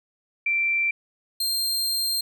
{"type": "tone pair in turn", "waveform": ["sine", "sawtooth"], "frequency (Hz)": [2349, 4185], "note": ["D7", "C8"], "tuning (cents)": [0, 0], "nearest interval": "minor seventh", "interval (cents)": 1000, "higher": "second", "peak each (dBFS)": -20, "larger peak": "neither", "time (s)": [[0.46, 0.91], [1.4, 2.21]], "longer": "second", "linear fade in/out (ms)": 5, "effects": []}